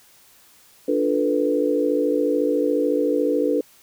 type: chord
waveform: sine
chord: B half-diminished seventh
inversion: first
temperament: equal with one note detuned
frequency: 293.7 / 351.5 / 440 / 493.9 Hz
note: D4 / F4 / A4 / B4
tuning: 0 / +11 / 0 / 0 cents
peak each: -22 / -28 / -23 / -22 dBFS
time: 0.88-3.61 s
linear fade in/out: 5 ms
effects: white hiss -53 dBFS RMS until 3.82 s